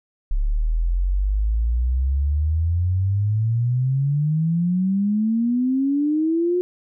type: exponential sweep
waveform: sine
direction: up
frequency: 34.46 to 363.2 Hz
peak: -17 dBFS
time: 0.31-6.61 s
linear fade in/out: 0 ms
effects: none